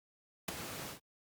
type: noise with ADSR envelope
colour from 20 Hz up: pink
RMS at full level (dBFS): -32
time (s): 0.48-1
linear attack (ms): 4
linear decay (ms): 12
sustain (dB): -11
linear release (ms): 110
effects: high-pass 100 Hz 12 dB/octave + Opus 48 kbps